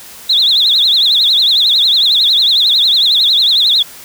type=tone with vibrato; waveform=sine; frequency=3729 Hz; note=A#7; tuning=in tune; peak=-7 dBFS; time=0.29-3.83 s; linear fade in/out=10 ms; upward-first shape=triangle; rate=11 Hz; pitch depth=230 cents each way; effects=white hiss -34 dBFS RMS until 4.04 s